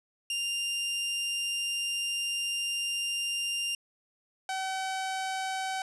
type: tone pair in turn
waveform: sawtooth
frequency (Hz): 2794 / 761.7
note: F7 / G5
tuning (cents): 0 / -50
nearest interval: octave + major seventh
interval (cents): 2250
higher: first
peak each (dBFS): -26 / -27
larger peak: first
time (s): 0.3-3.75 / 4.49-5.82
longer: first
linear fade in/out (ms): 2
effects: resampled to 24000 Hz + 11-bit